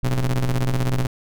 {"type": "ring-modulated tone", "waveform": "45% pulse", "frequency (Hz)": 60.7, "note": "B1", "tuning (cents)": -29, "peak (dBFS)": -15, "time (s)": [0.03, 1.07], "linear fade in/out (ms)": 5, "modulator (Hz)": 68.7, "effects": []}